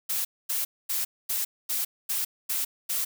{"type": "noise bursts", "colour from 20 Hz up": "blue", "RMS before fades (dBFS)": -28, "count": 8, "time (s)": [0.09, 3.05], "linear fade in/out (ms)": 10, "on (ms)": 160, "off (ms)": 240, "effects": []}